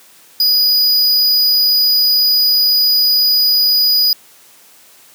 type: tone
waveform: square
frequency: 4933 Hz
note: D#8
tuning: 16 cents flat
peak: -10 dBFS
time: 0.4-4.13 s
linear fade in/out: 2 ms
effects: white hiss -45 dBFS RMS until 5.14 s + high-pass 150 Hz 12 dB/octave